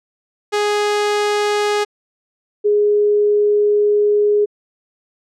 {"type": "tone pair in turn", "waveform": ["sawtooth", "sine"], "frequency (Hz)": [415.3, 415.3], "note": ["G#4", "G#4"], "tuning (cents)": [0, 0], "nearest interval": "unison", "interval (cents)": 0, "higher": "neither", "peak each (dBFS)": -11, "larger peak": "neither", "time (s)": [[0.52, 1.85], [2.64, 4.46]], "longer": "second", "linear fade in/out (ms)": 20, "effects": ["low-pass 7000 Hz 12 dB/octave"]}